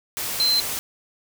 sine tone in noise, 4100 Hz, C8, 36 cents flat, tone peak -17 dBFS, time 0.4-0.6 s, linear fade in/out 0 ms, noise white, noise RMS -28 dBFS, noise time 0.17-0.79 s, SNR +8 dB, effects none

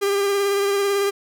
45% pulse tone with vibrato, 399.8 Hz, G4, 34 cents sharp, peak -18 dBFS, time 0.01-1.11 s, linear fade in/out 20 ms, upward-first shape triangle, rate 18 Hz, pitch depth 28 cents each way, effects none

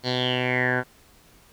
10% pulse tone with low-pass filter sweep, 125.8 Hz, B2, 32 cents sharp, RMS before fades -24 dBFS, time 0.03-0.84 s, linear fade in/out 50 ms, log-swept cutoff 4400 to 1400 Hz, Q 8, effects pink hiss -55 dBFS RMS until 1.52 s

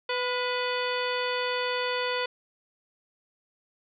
harmonic tone with a mistuned harmonic, 497.6 Hz, B4, 13 cents sharp, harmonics 1 / 2 / 3 / 4 / 5 / 6 / 7 / 9, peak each -30 / -33 / -35 / -36 / -37 / -38 / -38 / -40 dBFS, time 0.09-2.26 s, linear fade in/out 5 ms, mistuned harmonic 3, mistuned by -49 cents, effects none

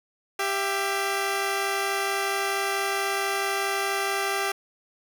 10% pulse tone pair together, 394 / 671.5 Hz, G4 / E5, +9 / +32 cents, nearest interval major sixth, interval 923 cents, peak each -17 / -23 dBFS, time 0.39-4.52 s, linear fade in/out 5 ms, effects none

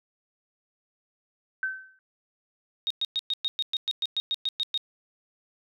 sine tone with exponential decay, 1537 Hz, G6, 35 cents flat, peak -23 dBFS, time 1.63-1.99 s, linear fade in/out 1 ms, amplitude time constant 78 ms
sine tone bursts, 3729 Hz, A#7, in tune, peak -24 dBFS, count 14, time 2.87-4.776 s, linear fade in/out 0 ms, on 34 ms, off 110 ms
effects none

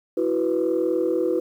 sine chord, E suspended second, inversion none, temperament equal, 329.6 / 370 / 493.9 Hz, E4 / F#4 / B4, 0 / 0 / 0 cents, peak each -23 dBFS, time 0.17-1.4 s, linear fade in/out 5 ms, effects tanh soft clip ceiling -13 dBFS + 9-bit

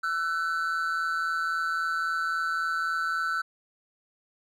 triangle tone pair together, 1336.3 / 1500 Hz, E6 / F#6, +23 / +23 cents, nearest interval major second, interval 200 cents, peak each -27 dBFS, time 0.03-3.42 s, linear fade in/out 10 ms, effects none

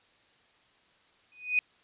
sine tone with exponential growth, 2489 Hz, D#7, in tune, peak -19 dBFS, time 1.32-1.59 s, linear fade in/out 1 ms, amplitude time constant 57 ms, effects white hiss -64 dBFS RMS until 1.83 s + resampled to 8000 Hz

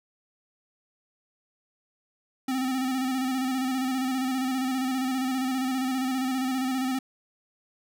square tone with vibrato, 260 Hz, C4, 11 cents flat, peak -26 dBFS, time 2.48-6.99 s, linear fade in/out 5 ms, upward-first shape square, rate 15 Hz, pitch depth 36 cents each way, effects none

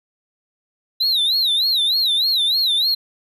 triangle tone with vibrato, 3901 Hz, B7, 22 cents flat, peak -14 dBFS, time 1-2.95 s, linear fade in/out 10 ms, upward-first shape sine, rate 3.3 Hz, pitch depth 180 cents each way, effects none

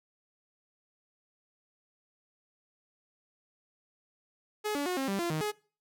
sawtooth tone with pitch steps, 422.7 / 286.3 / 362.2 / 268.4 / 196.6 / 343.7 / 156.1 / 420.3 Hz, G#4 / D4 / F#4 / C4 / G3 / F4 / D#3 / G#4, +31 / -44 / -37 / +44 / +5 / -28 / +6 / +21 cents, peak -26 dBFS, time 4.64-5.52 s, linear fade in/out 20 ms, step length 110 ms, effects noise-tail reverb RT60 0.4 s tail -23 dB re dry

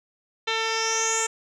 10% pulse tone with low-pass filter sweep, 448.1 Hz, A4, 32 cents sharp, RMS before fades -25 dBFS, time 0.47-1.27 s, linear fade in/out 10 ms, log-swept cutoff 4000 to 7700 Hz, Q 7.1, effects none

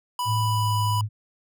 square tone, 987.8 Hz, B5, in tune, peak -25 dBFS, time 0.19-1.01 s, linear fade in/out 2 ms
sine tone with pitch glide, 110 to 106.25 Hz, A2 to G#2, 0 to +40 cents, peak -22 dBFS, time 0.25-1.09 s, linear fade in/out 50 ms, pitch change -60 cents, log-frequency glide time 0.4-0.78 s
effects none

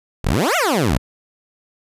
15% pulse exponential two-way sweep, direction up then down, 33.77 to 758 to 51.5 Hz, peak -9 dBFS, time 0.24-0.98 s, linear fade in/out 10 ms, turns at 0.56 s, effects resampled to 32000 Hz

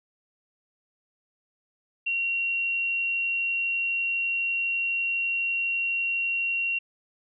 sine tone, 2746 Hz, F7, 30 cents flat, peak -24 dBFS, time 2.06-6.79 s, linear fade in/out 10 ms, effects none

